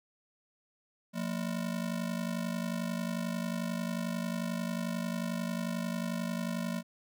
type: ring-modulated tone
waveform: square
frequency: 203.6 Hz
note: G#3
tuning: 34 cents flat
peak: -30 dBFS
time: 1.13-6.83 s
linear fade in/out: 50 ms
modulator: 25.6 Hz
effects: none